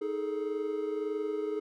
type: tone cluster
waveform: triangle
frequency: 313.4 / 420.3 / 442 Hz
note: D#4 / G#4 / A4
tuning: +13 / +21 / +8 cents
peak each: -36 / -30 / -37 dBFS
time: 0.01-1.6 s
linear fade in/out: 10 ms
effects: none